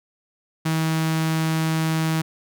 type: tone with notch filter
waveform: sawtooth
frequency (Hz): 160.1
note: D#3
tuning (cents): +50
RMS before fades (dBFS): -22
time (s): 0.65-2.22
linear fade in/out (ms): 10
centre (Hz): 530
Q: 1.7
effects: none